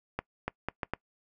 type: accelerating click train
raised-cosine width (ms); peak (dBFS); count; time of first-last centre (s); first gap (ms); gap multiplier
0.5; -16; 5; 0.19-0.936; 290; 0.71
effects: noise-tail reverb RT60 0.1 s tail -23 dB re dry